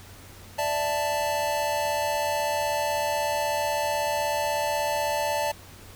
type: chord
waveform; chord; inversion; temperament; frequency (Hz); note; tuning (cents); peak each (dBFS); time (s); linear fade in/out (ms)
square; D suspended second; none; equal with one note detuned; 587.3 / 663.5 / 880; D5 / E5 / A5; 0 / +11 / 0; -29 / -33 / -28; 0.58-5.52; 10
effects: added 93 Hz sine -48 dBFS peak until 5.95 s + pink hiss -48 dBFS RMS until 5.95 s